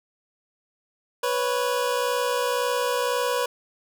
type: tone pair together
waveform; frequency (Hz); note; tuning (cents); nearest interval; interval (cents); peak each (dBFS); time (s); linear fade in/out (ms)
25% pulse; 492.5 / 554.4; B4 / C#5; -5 / 0; major second; 205; -20 / -24; 1.23-3.46; 5
effects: none